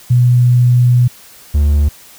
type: tone pair in turn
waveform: sine / triangle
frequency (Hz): 122.9 / 73.08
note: B2 / D2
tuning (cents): -8 / -8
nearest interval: major sixth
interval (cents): 900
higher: first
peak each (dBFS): -6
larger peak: neither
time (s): 0.1-1.08 / 1.54-1.89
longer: first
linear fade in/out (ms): 10
effects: white hiss -40 dBFS RMS until 2.18 s